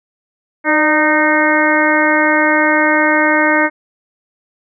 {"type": "harmonic tone with a mistuned harmonic", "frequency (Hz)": 307.6, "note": "D#4", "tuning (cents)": -20, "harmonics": [1, 2, 3, 4, 5, 6, 7], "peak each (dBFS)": [-16, -17, -18, -21, -17, -17, -18], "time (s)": [0.64, 3.7], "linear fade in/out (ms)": 50, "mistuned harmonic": 2, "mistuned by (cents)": -37, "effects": []}